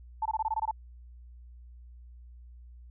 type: tone bursts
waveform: sine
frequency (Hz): 880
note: A5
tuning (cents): 0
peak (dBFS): -26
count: 9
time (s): 0.22-0.712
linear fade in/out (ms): 5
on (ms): 36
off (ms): 21
effects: added 60 Hz sine -47 dBFS peak until 2.9 s